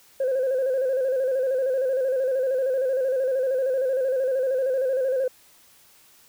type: tone with vibrato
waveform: sine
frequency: 523.3 Hz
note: C5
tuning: in tune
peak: -19 dBFS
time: 0.2-5.28 s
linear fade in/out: 5 ms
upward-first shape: square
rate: 13 Hz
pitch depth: 54 cents each way
effects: tanh soft clip ceiling -18 dBFS + white hiss -55 dBFS RMS until 6.28 s